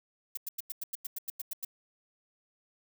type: noise bursts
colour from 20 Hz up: violet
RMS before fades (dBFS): -36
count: 12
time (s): 0.35-1.649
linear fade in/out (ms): 5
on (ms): 23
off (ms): 93
effects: none